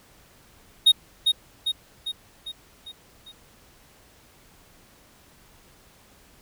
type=tone with echo; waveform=triangle; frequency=3729 Hz; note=A#7; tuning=in tune; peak=-10 dBFS; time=0.86-0.92 s; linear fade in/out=10 ms; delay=400 ms; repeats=6; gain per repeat=-5 dB; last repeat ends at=3.32 s; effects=pink hiss -55 dBFS RMS until 6.41 s